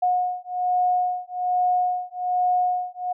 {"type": "beating tone pair", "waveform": "sine", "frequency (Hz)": [724, 725.2], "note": ["F#5", "F#5"], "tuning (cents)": [-38, -35], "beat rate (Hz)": 1.2, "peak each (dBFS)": [-23, -23], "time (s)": [0.02, 3.13], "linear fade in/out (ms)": 10, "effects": []}